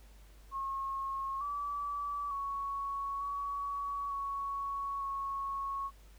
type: tone with pitch steps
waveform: sine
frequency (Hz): 1085 / 1152 / 1112 / 1127 / 1113 / 1102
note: C#6 / D6 / C#6 / C#6 / C#6 / C#6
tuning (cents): -37 / -34 / +5 / +28 / +7 / -11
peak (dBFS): -34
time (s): 0.51-5.91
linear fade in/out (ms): 50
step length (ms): 900
effects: added 50 Hz sine -54 dBFS peak until 6.18 s + pink hiss -64 dBFS RMS until 6.18 s